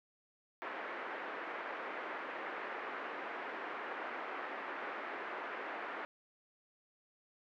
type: band-pass noise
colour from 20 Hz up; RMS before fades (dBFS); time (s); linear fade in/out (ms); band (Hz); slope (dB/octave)
white; -43; 0.62-6.05; 0; 300 to 1900; 24
effects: none